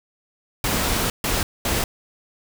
pink noise bursts at uneven times, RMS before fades -22 dBFS, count 3, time 0.64-1.1 / 1.24-1.43 / 1.65-1.84 s, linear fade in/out 2 ms, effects none

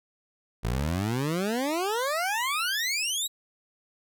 20% pulse exponential sweep, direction up, 53.1 to 3951 Hz, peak -21 dBFS, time 0.63-3.28 s, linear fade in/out 20 ms, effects none

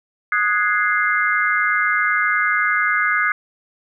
sine chord, Ab dominant seventh, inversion second, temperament equal with one note detuned, 1244.5 / 1472.3 / 1661.2 / 2093 Hz, Eb6 / Gb6 / Ab6 / C7, 0 / -9 / 0 / 0 cents, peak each -21 dBFS, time 0.32-3.32 s, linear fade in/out 2 ms, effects none

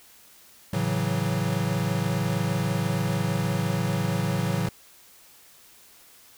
square chord, F# minor seventh, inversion first, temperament equal, 110 / 138.59 / 164.81 / 185 Hz, A2 / C#3 / E3 / F#3, 0 / 0 / 0 / 0 cents, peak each -30 dBFS, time 0.73-4.69 s, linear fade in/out 5 ms, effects white hiss -53 dBFS RMS until 6.37 s

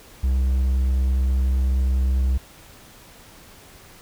triangle tone, 65 Hz, C2, 11 cents flat, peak -15 dBFS, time 0.23-2.38 s, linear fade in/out 10 ms, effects pink hiss -47 dBFS RMS until 4.01 s

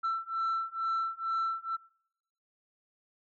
sine beating tone pair, 1336 / 1338.2 Hz, E6 / E6, +23 / +26 cents, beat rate 2.2 Hz, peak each -31 dBFS, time 0.03-1.77 s, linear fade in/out 20 ms, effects noise-tail reverb RT60 0.8 s tail -25 dB re dry + tanh soft clip ceiling -26 dBFS

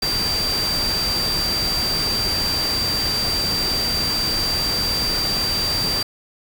sine tone in noise, 4699 Hz, D8, in tune, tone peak -20 dBFS, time 0.02-6.03 s, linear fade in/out 5 ms, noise pink, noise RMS -26 dBFS, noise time 0.02-6.03 s, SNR +3 dB, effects none

